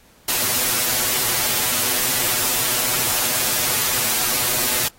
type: noise with comb filter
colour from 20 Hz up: white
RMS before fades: -20 dBFS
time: 0.28-4.88 s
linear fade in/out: 5 ms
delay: 8.1 ms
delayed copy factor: +1
effects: pink hiss -53 dBFS RMS until 4.98 s + AAC 48 kbps